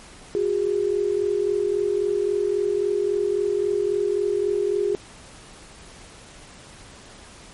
sine tone pair together, 364.8 / 408.5 Hz, F#4 / G#4, -24 / -29 cents, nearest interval major second, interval 195 cents, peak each -24 / -21 dBFS, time 0.35-4.95 s, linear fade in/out 0 ms, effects pink hiss -45 dBFS RMS until 7.53 s + MP3 48 kbps

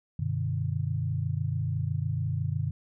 sine tone cluster, 96.6 / 124.4 / 150.5 Hz, G2 / B2 / D3, -25 / +13 / +43 cents, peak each -31 dBFS, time 0.19-2.71 s, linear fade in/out 5 ms, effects none

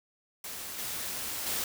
white noise with level steps, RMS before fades -40 / -36 / -32 dBFS, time 0.44-1.64 s, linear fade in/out 2 ms, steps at 0.78 / 1.46 s, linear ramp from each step 10 ms, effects none

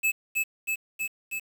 square tone with echo, 2605 Hz, E7, 21 cents flat, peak -22 dBFS, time 0.03-0.12 s, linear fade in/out 20 ms, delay 320 ms, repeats 4, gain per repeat -2 dB, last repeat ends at 1.4 s, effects 8-bit

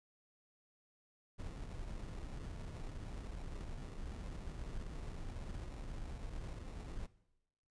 brown noise with sample-and-hold, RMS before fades -45 dBFS, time 1.38-7.07 s, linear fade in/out 20 ms, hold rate 1575 Hz, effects noise-tail reverb RT60 0.9 s tail -19 dB re dry + resampled to 22050 Hz

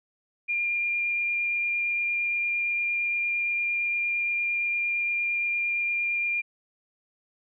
sine tone with vibrato, 2400 Hz, D7, 37 cents sharp, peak -24 dBFS, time 0.48-6.42 s, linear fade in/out 20 ms, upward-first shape sine, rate 8.7 Hz, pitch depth 8 cents each way, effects none

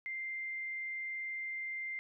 sine tone, 2093 Hz, C7, in tune, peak -37 dBFS, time 0.06-1.99 s, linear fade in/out 0 ms, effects none

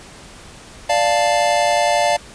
square chord, D minor, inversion none, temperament equal, 587.3 / 698.5 / 880 Hz, D5 / F5 / A5, 0 / 0 / 0 cents, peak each -19 / -18 / -21 dBFS, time 0.89-2.17 s, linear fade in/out 10 ms, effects pink hiss -40 dBFS RMS until 2.34 s + resampled to 22050 Hz

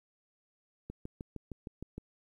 click train, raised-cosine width 3 ms, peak -28 dBFS, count 8, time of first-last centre 0.9-1.98 s, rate 6.48 Hz, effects 11-bit

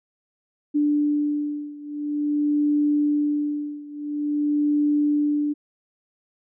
sine beating tone pair, 294.3 / 294.78 Hz, D4 / D4, +4 / +7 cents, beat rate 0.48 Hz, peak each -22 / -24 dBFS, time 0.74-5.54 s, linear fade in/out 20 ms, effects none

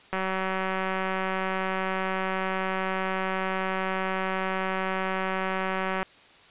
click train, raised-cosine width 0.5 ms, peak -14 dBFS, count 1116, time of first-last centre 0.13-6.029 s, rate 189 Hz, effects white hiss -53 dBFS RMS until 6.5 s + resampled to 8000 Hz

